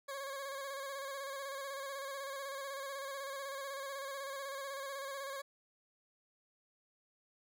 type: tone with vibrato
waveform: 20% pulse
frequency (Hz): 549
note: C#5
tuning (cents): -17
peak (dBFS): -36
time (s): 0.08-5.42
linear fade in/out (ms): 10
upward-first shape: square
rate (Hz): 16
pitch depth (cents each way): 36
effects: none